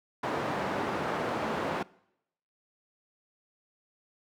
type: band-pass noise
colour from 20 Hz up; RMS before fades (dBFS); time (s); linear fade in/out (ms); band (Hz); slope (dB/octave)
white; -32; 0.23-1.83; 5; 140 to 1000; 12
effects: noise-tail reverb RT60 0.8 s tail -23 dB re dry